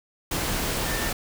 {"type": "tone in noise", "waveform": "sine", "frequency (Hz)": 1793, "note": "A6", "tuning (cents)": 32, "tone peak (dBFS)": -34, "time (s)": [0.86, 1.09], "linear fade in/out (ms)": 5, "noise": "pink", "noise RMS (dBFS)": -27, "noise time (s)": [0.31, 1.13], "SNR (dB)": -10, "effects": []}